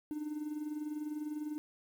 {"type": "tone with tremolo", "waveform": "triangle", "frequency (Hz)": 301.2, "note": "D4", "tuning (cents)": 44, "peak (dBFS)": -31, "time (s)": [0.11, 1.58], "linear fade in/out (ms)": 0, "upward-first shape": "sine", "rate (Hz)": 20, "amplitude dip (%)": 65, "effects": ["tanh soft clip ceiling -30 dBFS", "10-bit"]}